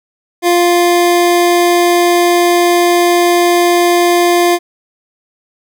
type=tone; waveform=25% pulse; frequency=349.2 Hz; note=F4; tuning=in tune; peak=-4 dBFS; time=0.42-4.59 s; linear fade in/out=50 ms; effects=none